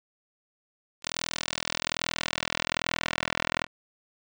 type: tone with band-pass filter sweep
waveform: 10% pulse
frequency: 41.2 Hz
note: E1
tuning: in tune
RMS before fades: -32 dBFS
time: 1.02-3.67 s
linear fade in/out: 50 ms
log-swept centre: 5300 to 2100 Hz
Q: 0.92
effects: none